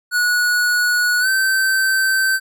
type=tone with pitch glide; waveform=square; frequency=1463 to 1546.4 Hz; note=F#6 to G6; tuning=-20 to -24 cents; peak=-15 dBFS; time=0.11-2.4 s; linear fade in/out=50 ms; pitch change=+96 cents; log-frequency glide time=1.2-1.28 s; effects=none